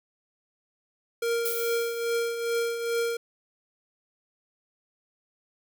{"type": "tone with tremolo", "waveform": "square", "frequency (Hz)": 466.2, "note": "A#4", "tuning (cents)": 0, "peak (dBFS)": -24, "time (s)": [1.22, 3.17], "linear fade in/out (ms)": 5, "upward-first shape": "triangle", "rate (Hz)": 2.4, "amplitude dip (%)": 60}
{"type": "noise with exponential decay", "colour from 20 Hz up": "violet", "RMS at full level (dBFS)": -29, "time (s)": [1.45, 2.51], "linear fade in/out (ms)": 5, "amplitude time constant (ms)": 230}
{"effects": []}